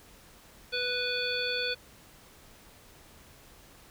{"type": "harmonic tone", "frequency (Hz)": 493.9, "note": "B4", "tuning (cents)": 0, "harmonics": [1, 3, 5, 7, 9], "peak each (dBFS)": [-35, -35, -35, -35, -35], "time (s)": [0.72, 1.75], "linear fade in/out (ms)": 20, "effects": ["pink hiss -55 dBFS RMS until 3.9 s"]}